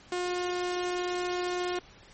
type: tone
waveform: sawtooth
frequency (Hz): 357.9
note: F4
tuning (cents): +42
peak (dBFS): -25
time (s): 0.12-1.79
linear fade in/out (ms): 2
effects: pink hiss -54 dBFS RMS until 2.13 s + MP3 32 kbps